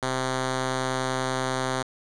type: tone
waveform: 5% pulse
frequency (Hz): 130.1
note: C3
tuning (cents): -9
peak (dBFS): -14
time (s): 0.02-1.83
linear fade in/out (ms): 10
effects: resampled to 22050 Hz + 7-bit